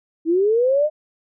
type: linear sweep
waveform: sine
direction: up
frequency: 313.2 to 622.3 Hz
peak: -14 dBFS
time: 0.25-0.9 s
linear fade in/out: 50 ms
effects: none